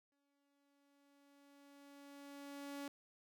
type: tone with exponential growth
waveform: sawtooth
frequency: 282.4 Hz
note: C#4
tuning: 32 cents sharp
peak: -40 dBFS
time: 0.12-2.88 s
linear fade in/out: 1 ms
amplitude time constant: 600 ms
effects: none

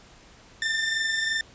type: tone pair together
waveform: sawtooth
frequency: 1788.1 / 1811 Hz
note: A6 / A6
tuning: +27 / +49 cents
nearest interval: unison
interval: 22 cents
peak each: -21 / -29 dBFS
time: 0.62-1.41 s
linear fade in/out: 2 ms
effects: pink hiss -52 dBFS RMS until 1.54 s + resampled to 16000 Hz

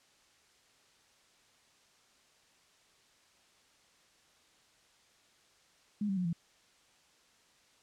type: tone with pitch steps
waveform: sine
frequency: 207.7 / 193.79 / 180.81 / 168.7 Hz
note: G#3 / G3 / F#3 / E3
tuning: 0 / -20 / -40 / +40 cents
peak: -30 dBFS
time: 6.01-6.33 s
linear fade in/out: 5 ms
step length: 80 ms
effects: white hiss -66 dBFS RMS until 7.82 s + low-pass 7000 Hz 12 dB/octave

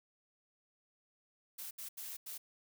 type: noise bursts at uneven times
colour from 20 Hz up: blue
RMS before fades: -45 dBFS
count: 4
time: 1.58-1.71 / 1.78-1.89 / 1.97-2.17 / 2.26-2.38 s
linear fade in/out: 10 ms
effects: none

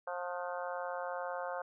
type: harmonic tone with a mistuned harmonic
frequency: 177.8 Hz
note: F3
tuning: 31 cents sharp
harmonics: 3 / 4 / 5 / 6 / 7 / 8 / 9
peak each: -40 / -42 / -44 / -46 / -47 / -48 / -49 dBFS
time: 0.07-1.62 s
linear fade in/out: 5 ms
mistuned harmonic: 9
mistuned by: -69 cents
effects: none

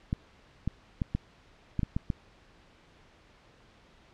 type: clicks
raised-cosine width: 5 ms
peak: -16 dBFS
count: 8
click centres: 0.129 / 0.676 / 1.018 / 1.15 / 1.793 / 1.832 / 1.965 / 2.102 s
effects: pink hiss -59 dBFS RMS until 4.13 s + low-pass 4000 Hz 12 dB/octave

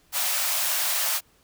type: high-pass noise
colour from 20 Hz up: white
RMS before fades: -25 dBFS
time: 0.12-1.21 s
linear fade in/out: 50 ms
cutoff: 560 Hz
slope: 96 dB/octave
effects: pink hiss -61 dBFS RMS until 1.43 s

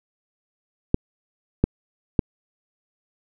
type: clicks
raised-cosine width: 3 ms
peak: -3 dBFS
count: 3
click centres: 0.944 / 1.64 / 2.192 s
effects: none

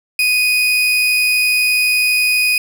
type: tone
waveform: 35% pulse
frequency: 2489 Hz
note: D#7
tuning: in tune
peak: -10 dBFS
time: 0.19-2.58 s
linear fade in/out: 2 ms
effects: none

